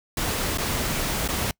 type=noise with dropouts; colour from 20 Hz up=pink; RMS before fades=-26 dBFS; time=0.17-1.51 s; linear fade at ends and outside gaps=2 ms; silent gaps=0.575-0.583 / 1.278-1.287 s; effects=noise-tail reverb RT60 0.1 s tail -26 dB re dry